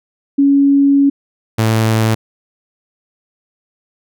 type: tone pair in turn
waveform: sine / sawtooth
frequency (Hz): 279.5 / 111.13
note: C#4 / A2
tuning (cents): +14 / +18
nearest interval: octave + major third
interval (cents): 1596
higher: first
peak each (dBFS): -7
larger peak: neither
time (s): 0.38-1.1 / 1.58-2.15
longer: first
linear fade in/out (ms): 10
effects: none